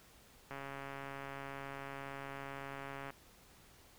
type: click train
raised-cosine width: 0.5 ms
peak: -30 dBFS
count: 359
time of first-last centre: 0.51-3.104 s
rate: 138 Hz
effects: pink hiss -62 dBFS RMS until 3.98 s